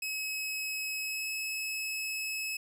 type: tone with pitch glide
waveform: sawtooth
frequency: 2564 to 2583 Hz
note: E7 to E7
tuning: -49 to -36 cents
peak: -30 dBFS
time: 0.02-2.57 s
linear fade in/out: 5 ms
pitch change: +13 cents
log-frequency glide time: 1.01-1.29 s
effects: none